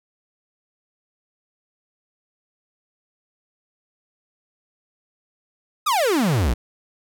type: exponential sweep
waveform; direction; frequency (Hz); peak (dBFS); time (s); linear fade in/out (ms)
45% pulse; down; 1308 to 51.91; -17; 5.86-6.54; 10
effects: none